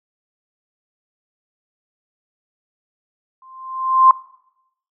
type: tone with exponential growth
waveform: sine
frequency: 1046.5 Hz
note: C6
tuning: in tune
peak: -4 dBFS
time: 3.42-4.11 s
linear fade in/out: 2 ms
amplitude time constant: 150 ms
effects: noise-tail reverb RT60 0.8 s tail -21 dB re dry